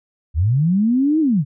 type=linear two-way sweep; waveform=sine; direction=up then down; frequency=68.6 to 324.3 to 124.2 Hz; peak=-13 dBFS; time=0.34-1.45 s; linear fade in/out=50 ms; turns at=1.2 s; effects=none